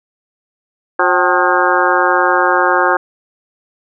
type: harmonic tone with a mistuned harmonic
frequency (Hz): 179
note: F3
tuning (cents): +43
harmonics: 2 / 3 / 4 / 5 / 6 / 7 / 8 / 9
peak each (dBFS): -18 / -18 / -18 / -18 / -18 / -18 / -18 / -18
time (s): 0.99-2.97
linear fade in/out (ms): 5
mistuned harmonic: 4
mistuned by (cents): +110
effects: none